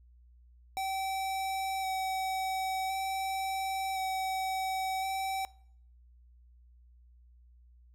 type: tone with vibrato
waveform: square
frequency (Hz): 765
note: G5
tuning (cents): -42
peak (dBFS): -32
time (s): 0.77-5.45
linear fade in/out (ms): 0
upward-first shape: square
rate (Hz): 0.47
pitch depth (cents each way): 11
effects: noise-tail reverb RT60 0.6 s tail -22 dB re dry + added 60 Hz sine -56 dBFS peak until 7.94 s

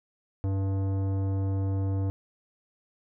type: tone with tanh clipping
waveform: sine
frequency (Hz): 97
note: G2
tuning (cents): -18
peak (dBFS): -27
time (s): 0.44-2.1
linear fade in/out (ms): 0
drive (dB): 15
effects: none

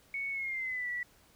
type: tone with pitch glide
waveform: sine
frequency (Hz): 2217 to 1952.4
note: C#7 to B6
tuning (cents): 0 to -20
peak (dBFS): -33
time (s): 0.14-1.03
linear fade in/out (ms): 2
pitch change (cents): -220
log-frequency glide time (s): 0.31-0.89
effects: pink hiss -63 dBFS RMS until 1.35 s

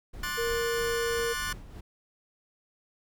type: noise with tremolo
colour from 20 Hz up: brown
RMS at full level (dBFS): -40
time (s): 0.13-1.81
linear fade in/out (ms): 10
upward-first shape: sine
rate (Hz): 3.1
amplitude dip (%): 55
type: chord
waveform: sawtooth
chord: D dominant seventh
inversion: third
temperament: just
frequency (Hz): 1057.2 / 1174.7 / 1468.3 / 1762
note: C6 / D6 / F#6 / A6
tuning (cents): +18 / 0 / -14 / +2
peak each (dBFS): -35 / -36 / -31 / -32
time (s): 0.23-1.53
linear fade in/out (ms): 5
type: tone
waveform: sine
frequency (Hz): 466.2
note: A#4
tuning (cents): 0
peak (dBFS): -28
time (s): 0.37-1.34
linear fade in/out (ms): 20
effects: none

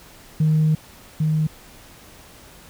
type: tone pair in turn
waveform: sine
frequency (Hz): 155.56 / 155.56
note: D#3 / D#3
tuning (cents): 0 / 0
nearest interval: unison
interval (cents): 0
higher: neither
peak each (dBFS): -13 / -16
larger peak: first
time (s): 0.4-0.75 / 1.2-1.47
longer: first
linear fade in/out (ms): 5
effects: tanh soft clip ceiling -11 dBFS + pink hiss -46 dBFS RMS until 2.69 s

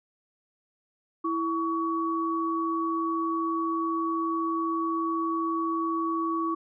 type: tone pair together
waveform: sine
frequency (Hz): 329.5 / 1127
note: E4 / C#6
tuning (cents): -1 / +28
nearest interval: octave + major sixth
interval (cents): 2129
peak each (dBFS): -28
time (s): 1.24-6.55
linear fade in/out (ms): 10
effects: none

